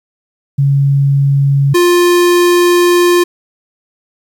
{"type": "tone pair in turn", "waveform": ["sine", "square"], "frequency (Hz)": [139.4, 351.3], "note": ["C#3", "F4"], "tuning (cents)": [10, 10], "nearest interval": "octave + major third", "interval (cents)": 1600, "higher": "second", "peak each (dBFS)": -7, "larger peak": "neither", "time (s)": [[0.58, 1.74], [1.74, 3.24]], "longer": "second", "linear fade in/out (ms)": 10, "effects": ["8-bit"]}